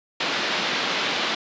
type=band-pass noise; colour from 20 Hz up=white; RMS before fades=-25 dBFS; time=0.2-1.35 s; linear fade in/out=5 ms; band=170 to 4100 Hz; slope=24 dB/octave; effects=resampled to 16000 Hz